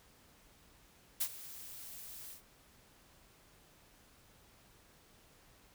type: noise with ADSR envelope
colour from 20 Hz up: blue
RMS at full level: -32 dBFS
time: 1.2-2.42 s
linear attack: 13 ms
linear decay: 67 ms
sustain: -17 dB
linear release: 110 ms
effects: pink hiss -64 dBFS RMS until 5.74 s